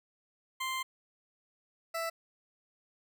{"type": "tone pair in turn", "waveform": "20% pulse", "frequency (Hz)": [1046.5, 661.5], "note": ["C6", "E5"], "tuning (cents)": [0, 6], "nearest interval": "minor sixth", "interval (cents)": 794, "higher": "first", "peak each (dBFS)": -28, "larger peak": "neither", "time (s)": [[0.6, 0.83], [1.94, 2.1]], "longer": "first", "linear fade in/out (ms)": 10, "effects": []}